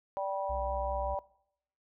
harmonic tone, 194.8 Hz, G3, 11 cents flat, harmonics 3 / 4 / 5, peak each -34 / -36 / -38 dBFS, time 0.17-1.19 s, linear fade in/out 0 ms
triangle tone with vibrato, 63 Hz, B1, 35 cents sharp, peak -35 dBFS, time 0.49-1.15 s, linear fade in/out 10 ms, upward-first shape sine, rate 5.3 Hz, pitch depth 43 cents each way
effects noise-tail reverb RT60 0.7 s tail -21 dB re dry

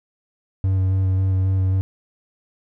triangle tone with vibrato, 94.7 Hz, F#2, 41 cents sharp, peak -14 dBFS, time 0.64-1.81 s, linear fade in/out 0 ms, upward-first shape square, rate 3.7 Hz, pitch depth 12 cents each way, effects none

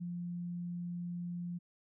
sine tone, 174.61 Hz, F3, in tune, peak -37 dBFS, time 0-1.59 s, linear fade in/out 20 ms, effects none

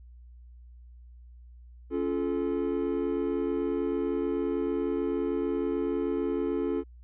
triangle chord, Db augmented, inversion none, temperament just, 277.2 / 346.5 / 433.1 Hz, Db4 / F4 / A4, 0 / -14 / -27 cents, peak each -29 dBFS, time 1.9-6.84 s, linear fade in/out 50 ms, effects added 60 Hz sine -47 dBFS peak until 7.03 s + resampled to 8000 Hz

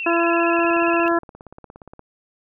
sine tone with vibrato, 2637 Hz, E7, in tune, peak -25 dBFS, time 0-1.08 s, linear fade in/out 0 ms, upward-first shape square, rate 15 Hz, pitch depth 53 cents each way
harmonic tone, 338.2 Hz, E4, 44 cents sharp, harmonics 1 / 2 / 3 / 4 / 5, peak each -19 / -22 / -24 / -25 / -26 dBFS, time 0.06-1.19 s, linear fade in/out 5 ms
click train, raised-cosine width 1 ms, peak -26 dBFS, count 25, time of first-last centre 0.59-1.994 s, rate 17.1 Hz
effects none

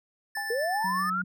square tone with tremolo, 1760 Hz, A6, in tune, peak -31 dBFS, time 0.35-1.1 s, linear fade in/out 5 ms, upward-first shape sine, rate 8.2 Hz, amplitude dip 25%
sine tone with exponential decay, 809 Hz, G#5, 46 cents flat, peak -31 dBFS, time 0.37-0.74 s, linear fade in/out 1 ms, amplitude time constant 79 ms
sine linear sweep, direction up, 440 to 1441 Hz, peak -26 dBFS, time 0.5-1.22 s, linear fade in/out 5 ms
sine tone, 185 Hz, F#3, in tune, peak -34 dBFS, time 0.84-1.24 s, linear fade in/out 5 ms
effects none

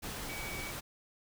sine tone in noise, 2271 Hz, C#7, 41 cents sharp, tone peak -43 dBFS, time 0.28-0.72 s, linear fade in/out 20 ms, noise pink, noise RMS -41 dBFS, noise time 0.02-0.81 s, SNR -5 dB, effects none

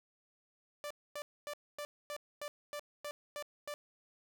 sawtooth tone bursts, 587.3 Hz, D5, in tune, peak -36 dBFS, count 10, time 0.84-3.74 s, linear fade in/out 0 ms, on 65 ms, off 250 ms, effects none

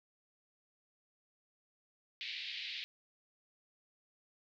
white band-pass noise, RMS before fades -43 dBFS, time 2.21-2.84 s, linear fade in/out 0 ms, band 2000 to 4300 Hz, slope 48 dB/octave, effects none

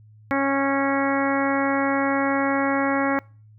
harmonic tone, 275.3 Hz, C#4, 12 cents flat, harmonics 1 / 2 / 3 / 4 / 5 / 6 / 7 / 8, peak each -23 / -26 / -28 / -29 / -30 / -31 / -31 / -32 dBFS, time 0.31-3.19 s, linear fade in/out 0 ms, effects noise-tail reverb RT60 0.4 s tail -26 dB re dry + added 107 Hz sine -47 dBFS peak until 3.58 s

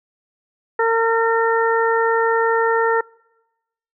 harmonic tone, 455.7 Hz, A#4, 39 cents flat, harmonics 1 / 2 / 3 / 4, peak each -17 / -20 / -22 / -23 dBFS, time 0.79-3.01 s, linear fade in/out 5 ms, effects noise-tail reverb RT60 1.0 s tail -26 dB re dry

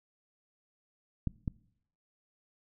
clicks, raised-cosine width 5 ms, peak -18 / -20 dBFS, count 2, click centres 1.273 / 1.478 s, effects noise-tail reverb RT60 0.7 s tail -22 dB re dry

